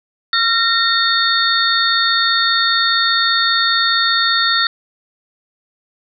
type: tone cluster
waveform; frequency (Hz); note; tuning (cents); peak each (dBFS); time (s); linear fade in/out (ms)
sine; 1368 / 1844 / 3650 / 4405; F6 / A#6 / A#7 / C#8; -36 / -19 / -37 / -12; -18; 0.33-4.67; 2
effects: none